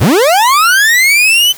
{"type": "linear sweep", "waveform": "40% pulse", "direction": "up", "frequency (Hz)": [64.1, 3072], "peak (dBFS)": -5, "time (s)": [0, 1.53], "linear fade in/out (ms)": 20, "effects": ["white hiss -32 dBFS RMS until 1.57 s"]}